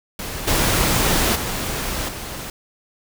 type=noise with level steps; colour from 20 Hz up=pink; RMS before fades=-29 / -18 / -25 / -31 dBFS; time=0.19-2.5 s; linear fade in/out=2 ms; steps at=0.47 / 1.35 / 2.08 s; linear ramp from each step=10 ms; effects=none